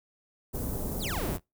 pink band-stop noise, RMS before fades -33 dBFS, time 0.53-1.38 s, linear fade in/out 20 ms, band 540 to 13000 Hz, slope 12 dB/octave
sawtooth exponential sweep, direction down, 5588 to 70.2 Hz, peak -30 dBFS, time 0.99-1.4 s, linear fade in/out 50 ms
effects noise-tail reverb RT60 0.2 s tail -24 dB re dry

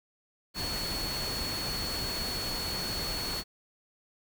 sine tone in noise, 4385 Hz, C#8, 20 cents flat, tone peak -34 dBFS, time 0.54-3.44 s, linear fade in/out 50 ms, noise pink, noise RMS -36 dBFS, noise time 0.54-3.44 s, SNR -1 dB, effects none

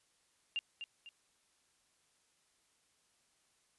sine tone with echo, 2794 Hz, F7, in tune, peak -33 dBFS, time 0.56-0.59 s, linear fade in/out 0 ms, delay 250 ms, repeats 2, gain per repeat -8 dB, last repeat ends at 1.09 s, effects white hiss -74 dBFS RMS until 3.78 s + resampled to 24000 Hz

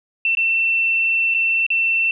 sine tone with dropouts, 2689 Hz, E7, 34 cents sharp, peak -15 dBFS, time 0.25-2.11 s, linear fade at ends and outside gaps 2 ms, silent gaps 0.351-0.371 / 1.341-1.346 / 1.665-1.703 s, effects none

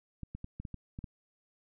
clicks, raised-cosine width 5 ms, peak -28 dBFS, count 8, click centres 0.233 / 0.35 / 0.444 / 0.6 / 0.652 / 0.743 / 0.989 / 1.042 s, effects none

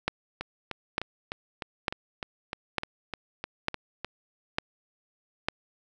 two click trains, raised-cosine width 0.3 ms, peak -17 / -9 dBFS, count 13 / 7, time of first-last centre 0.41-4.046 / 0.08-5.485 s, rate 3.3 / 1.11 Hz, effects none

